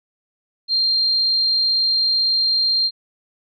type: tone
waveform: sine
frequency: 4186 Hz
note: C8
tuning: in tune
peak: -15 dBFS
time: 0.68-2.91 s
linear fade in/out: 50 ms
effects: none